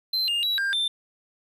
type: tone with pitch steps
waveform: triangle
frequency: 4096 / 2820 / 3903 / 1595 / 3566 Hz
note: C8 / F7 / B7 / G6 / A7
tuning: -38 / +16 / -21 / +30 / +22 cents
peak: -21 dBFS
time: 0.13-0.88 s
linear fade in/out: 5 ms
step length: 150 ms
effects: none